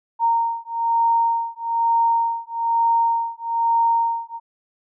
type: beating tone pair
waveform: sine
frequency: 924 / 925.1 Hz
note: A#5 / A#5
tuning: -16 / -13 cents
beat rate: 1.1 Hz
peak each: -20 / -20 dBFS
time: 0.19-4.4 s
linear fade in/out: 50 ms
effects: none